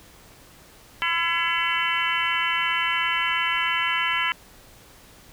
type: harmonic tone with a mistuned harmonic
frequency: 337.1 Hz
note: E4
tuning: 39 cents sharp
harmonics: 3 / 4 / 5 / 6 / 7 / 8 / 9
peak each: -29 / -29 / -29 / -29 / -29 / -29 / -29 dBFS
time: 1.02-4.32 s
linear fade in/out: 0 ms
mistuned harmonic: 7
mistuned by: -90 cents
effects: pink hiss -50 dBFS RMS until 5.32 s